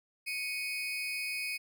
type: tone pair together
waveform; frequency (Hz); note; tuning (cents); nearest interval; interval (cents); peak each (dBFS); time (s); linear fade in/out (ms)
35% pulse; 2217 / 2503; C#7 / D#7; 0 / +10; major second; 210; -37 / -34; 0.26-1.58; 20
effects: none